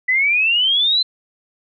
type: exponential sweep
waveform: sine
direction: up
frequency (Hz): 1975.5 to 4112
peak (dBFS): -13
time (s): 0.08-1.03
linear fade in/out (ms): 10
effects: none